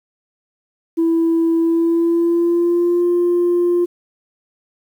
sine tone with pitch glide, 330.4 to 350 Hz, E4 to F4, +4 to +4 cents, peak -11 dBFS, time 0.97-3.86 s, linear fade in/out 20 ms, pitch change +100 cents, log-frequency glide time 1.59-3.02 s, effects tanh soft clip ceiling -10 dBFS + 8-bit

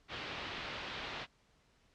white low-pass noise, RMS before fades -43 dBFS, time 0.08-1.27 s, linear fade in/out 50 ms, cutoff 3700 Hz, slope 24 dB/octave, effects pink hiss -70 dBFS RMS until 1.94 s + low-pass 6000 Hz 12 dB/octave

